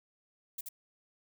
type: noise with echo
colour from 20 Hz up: violet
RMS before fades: -39 dBFS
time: 0.58-0.61 s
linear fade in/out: 5 ms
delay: 79 ms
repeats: 1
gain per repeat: -3 dB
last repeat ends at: 0.689 s
effects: none

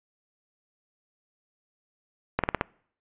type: slowing click train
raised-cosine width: 0.5 ms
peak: -8 dBFS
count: 5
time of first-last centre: 2.39-2.611 s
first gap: 47 ms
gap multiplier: 1.11
effects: noise-tail reverb RT60 0.6 s tail -25 dB re dry + resampled to 8000 Hz

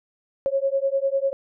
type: beating tone pair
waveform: sine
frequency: 541 / 551 Hz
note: C#5 / C#5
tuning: -42 / -11 cents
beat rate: 10 Hz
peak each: -23 dBFS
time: 0.46-1.33 s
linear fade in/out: 0 ms
effects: none

